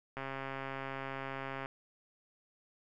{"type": "click train", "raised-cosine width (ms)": 0.5, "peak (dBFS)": -25, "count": 202, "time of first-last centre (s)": [0.17, 1.659], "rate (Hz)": 135, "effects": []}